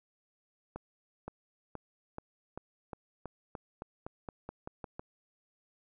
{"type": "accelerating click train", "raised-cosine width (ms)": 1, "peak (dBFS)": -26, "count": 15, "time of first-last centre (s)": [0.76, 4.995], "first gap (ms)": 520, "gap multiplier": 0.91, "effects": []}